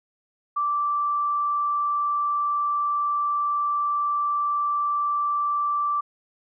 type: tone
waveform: sine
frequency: 1169 Hz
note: D6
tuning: 8 cents flat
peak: -21 dBFS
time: 0.56-6.01 s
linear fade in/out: 10 ms
effects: none